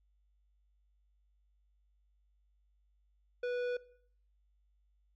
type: tone with tanh clipping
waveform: triangle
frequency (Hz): 490.9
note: B4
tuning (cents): -10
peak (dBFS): -35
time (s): 3.43-3.77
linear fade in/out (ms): 5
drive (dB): 17
effects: noise-tail reverb RT60 0.6 s tail -19 dB re dry + added 50 Hz sine -69 dBFS peak until 5.15 s